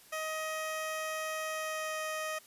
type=tone with pitch glide; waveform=15% pulse; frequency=629 to 625 Hz; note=D#5 to D#5; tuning=+19 to +8 cents; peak=-28 dBFS; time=0.12-2.39 s; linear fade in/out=10 ms; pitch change=-11 cents; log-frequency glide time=1.5-2.02 s; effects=white hiss -58 dBFS RMS until 2.46 s + resampled to 32000 Hz